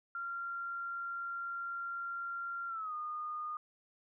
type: tone with pitch glide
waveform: sine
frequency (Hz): 1382 to 1224.1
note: F6 to D#6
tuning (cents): -19 to -29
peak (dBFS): -37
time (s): 0.15-3.57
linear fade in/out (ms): 2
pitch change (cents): -210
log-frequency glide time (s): 2.68-2.94
effects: none